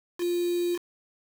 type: tone with quantisation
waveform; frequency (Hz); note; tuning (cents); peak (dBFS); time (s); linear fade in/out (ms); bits
sine; 349.2; F4; 0; -24; 0.18-0.79; 50; 6
effects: none